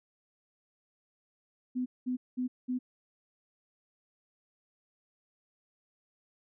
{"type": "tone bursts", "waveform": "sine", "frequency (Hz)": 251.8, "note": "B3", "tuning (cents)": 34, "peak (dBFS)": -29, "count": 4, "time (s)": [1.75, 2.79], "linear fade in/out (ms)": 20, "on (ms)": 110, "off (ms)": 200, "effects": []}